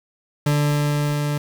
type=tone with level ramp; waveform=40% pulse; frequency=146.83 Hz; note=D3; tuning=in tune; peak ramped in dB=-15 to -20 dBFS; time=0.46-1.38 s; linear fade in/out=5 ms; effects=7-bit